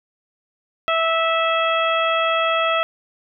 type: harmonic tone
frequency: 655 Hz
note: E5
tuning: 11 cents flat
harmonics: 1 / 2 / 3 / 4 / 5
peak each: -21 / -20 / -28 / -25 / -27 dBFS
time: 0.88-2.83 s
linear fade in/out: 0 ms
effects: none